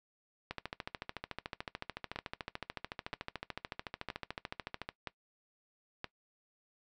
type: two click trains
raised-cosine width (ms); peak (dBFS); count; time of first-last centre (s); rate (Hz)
0.3; -22 / -22; 61 / 5; 0.51-4.89 / 2.16-6.043; 13.7 / 1.03
effects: noise-tail reverb RT60 0.1 s tail -18 dB re dry